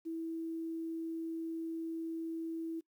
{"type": "tone with quantisation", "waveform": "sine", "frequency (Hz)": 327.4, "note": "E4", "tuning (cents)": -12, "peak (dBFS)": -36, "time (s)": [0.05, 2.81], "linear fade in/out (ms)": 20, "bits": 11, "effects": ["noise-tail reverb RT60 0.1 s tail -20 dB re dry"]}